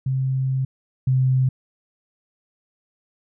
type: tone pair in turn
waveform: sine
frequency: 132.1 / 130.06 Hz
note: C3 / C3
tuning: +17 / -10 cents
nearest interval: unison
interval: 27 cents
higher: first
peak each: -19 / -15 dBFS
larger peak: second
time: 0.06-0.65 / 1.07-1.49 s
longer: first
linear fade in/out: 5 ms
effects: none